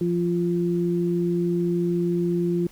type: tone pair together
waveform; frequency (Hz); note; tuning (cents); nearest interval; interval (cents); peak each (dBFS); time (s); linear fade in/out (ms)
sine; 173.6 / 347.2; F3 / F4; -10 / -10; octave; 1200; -23; 0.01-2.67; 2
effects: pink hiss -52 dBFS RMS until 2.71 s